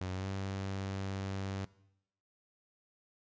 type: tone with pitch glide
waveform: sawtooth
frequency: 92.5 to 96.99 Hz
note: F#2 to G2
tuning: 0 to -18 cents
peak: -32 dBFS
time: 0.01-1.65 s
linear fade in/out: 0 ms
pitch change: +82 cents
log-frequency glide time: 0.13-0.27 s
effects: noise-tail reverb RT60 0.8 s tail -20 dB re dry + resampled to 16000 Hz